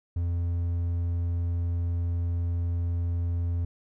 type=tone; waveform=triangle; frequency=86 Hz; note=F2; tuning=26 cents flat; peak=-23 dBFS; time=0.16-3.65 s; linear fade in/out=5 ms; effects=none